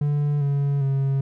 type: tone with pitch steps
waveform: triangle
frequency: 146 / 141.19 / 136.54 Hz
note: D3 / C#3 / C#3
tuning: -10 / +32 / -26 cents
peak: -17 dBFS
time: 0.01-1.21 s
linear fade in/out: 5 ms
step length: 400 ms
effects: none